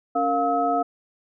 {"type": "tone cluster", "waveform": "sine", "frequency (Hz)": [279.6, 462.7, 705, 1287], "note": ["C#4", "A#4", "F5", "E6"], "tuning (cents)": [15, -13, 16, -42], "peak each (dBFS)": [-27, -29, -21, -27], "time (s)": [0.15, 0.83], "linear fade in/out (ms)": 10, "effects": []}